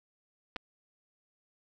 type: clicks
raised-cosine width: 0.3 ms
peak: -21 dBFS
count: 2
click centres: 0.561 / 0.565 s
effects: none